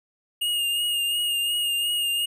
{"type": "tone with vibrato", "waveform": "square", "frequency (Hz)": 2844, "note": "F7", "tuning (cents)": 31, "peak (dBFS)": -23, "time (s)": [0.41, 2.26], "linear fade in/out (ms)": 10, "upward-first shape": "triangle", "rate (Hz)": 2.8, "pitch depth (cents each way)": 33, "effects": []}